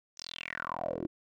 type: tone with band-pass filter sweep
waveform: 10% pulse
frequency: 42.05 Hz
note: E1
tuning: 35 cents sharp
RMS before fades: -38 dBFS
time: 0.17-1.07 s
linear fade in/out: 10 ms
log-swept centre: 6000 to 320 Hz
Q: 7.6
effects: none